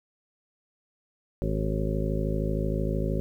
harmonic tone with a mistuned harmonic, 53 Hz, G#1, 36 cents sharp, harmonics 1 / 2 / 3 / 4 / 5 / 7 / 8 / 9 / 10, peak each -29 / -34 / -31 / -35 / -36 / -34 / -39 / -40 / -36 dBFS, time 1.42-3.2 s, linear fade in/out 0 ms, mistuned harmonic 10, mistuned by +63 cents, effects 10-bit

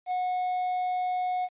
triangle tone with quantisation, 730 Hz, F#5, 24 cents flat, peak -24 dBFS, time 0.06-1.49 s, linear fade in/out 50 ms, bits 9, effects resampled to 8000 Hz

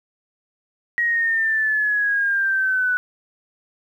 sine exponential sweep, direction down, 1900 to 1480 Hz, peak -17 dBFS, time 0.98-2.97 s, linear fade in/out 0 ms, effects 9-bit

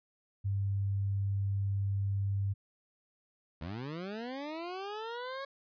sine tone, 99 Hz, G2, 18 cents sharp, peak -29 dBFS, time 0.44-2.54 s, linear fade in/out 20 ms
20% pulse linear sweep, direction up, 73.8 to 554.4 Hz, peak -33 dBFS, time 3.61-5.45 s, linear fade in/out 5 ms
effects resampled to 11025 Hz

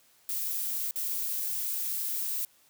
violet noise with dropouts, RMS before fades -32 dBFS, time 0.29-2.45 s, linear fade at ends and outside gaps 1 ms, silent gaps 0.91-0.958 s, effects white hiss -63 dBFS RMS until 2.69 s + high-pass 60 Hz 12 dB/octave

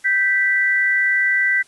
sine tone pair together, 1562.4 / 1973 Hz, G6 / B6, -6 / -2 cents, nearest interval major third, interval 404 cents, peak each -19 / -16 dBFS, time 0.04-1.63 s, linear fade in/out 20 ms, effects white hiss -52 dBFS RMS until 1.67 s + resampled to 24000 Hz

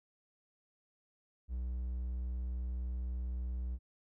triangle tone, 61.74 Hz, B1, in tune, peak -33 dBFS, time 1.48-3.79 s, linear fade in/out 50 ms, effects none

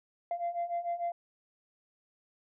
sine beating tone pair, 686 / 692.7 Hz, F5 / F5, -31 / -14 cents, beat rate 6.7 Hz, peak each -35 / -32 dBFS, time 0.31-1.12 s, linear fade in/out 2 ms, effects tanh soft clip ceiling -27 dBFS

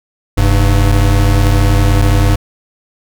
square tone pair together, 44.59 / 100.1 Hz, F1 / G2, +37 / +37 cents, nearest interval octave + major second, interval 1400 cents, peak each -11 dBFS, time 0.37-2.36 s, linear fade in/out 10 ms, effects none

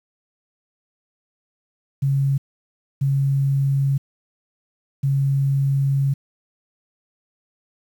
sine tone bursts at uneven times, 137.7 Hz, C#3, 11 cents flat, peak -16 dBFS, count 3, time 2.02-2.38 / 3.01-3.98 / 5.03-6.14 s, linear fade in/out 10 ms, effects 8-bit

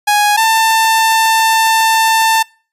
sawtooth tone pair in turn, 830 / 892.7 Hz, G#5 / A5, -1 / +25 cents, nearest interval minor second, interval 126 cents, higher second, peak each -5 dBFS, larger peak neither, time 0.07-0.37 / 0.37-2.43 s, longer second, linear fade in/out 10 ms, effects noise-tail reverb RT60 0.4 s tail -26 dB re dry + resampled to 32000 Hz

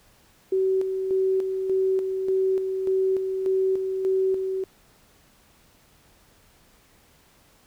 sine tone with tremolo, 380 Hz, F#4, 46 cents sharp, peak -19 dBFS, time 0.52-4.64 s, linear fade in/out 5 ms, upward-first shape square, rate 1.7 Hz, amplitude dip 45%, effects pink hiss -58 dBFS RMS until 7.66 s

